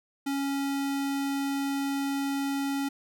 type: tone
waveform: square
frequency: 277.3 Hz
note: C#4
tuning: 1 cent sharp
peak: -28 dBFS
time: 0.26-2.89 s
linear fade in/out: 10 ms
effects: none